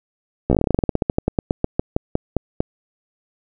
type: slowing click train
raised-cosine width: 2 ms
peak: -3 dBFS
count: 27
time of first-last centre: 0.5-2.605 s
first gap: 14 ms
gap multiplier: 1.12
effects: none